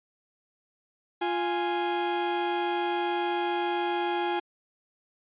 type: tone pair together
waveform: 40% pulse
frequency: 349.2 / 830.5 Hz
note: F4 / G#5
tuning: 0 / 0 cents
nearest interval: octave + minor third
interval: 1500 cents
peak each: -28 dBFS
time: 1.21-4.4 s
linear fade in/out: 10 ms
effects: resampled to 8000 Hz